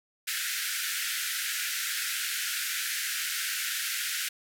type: band-pass noise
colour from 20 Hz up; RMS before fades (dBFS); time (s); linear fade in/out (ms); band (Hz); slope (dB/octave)
pink; -32; 0.27-4.29; 10; 1400 to 16000; 96
effects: none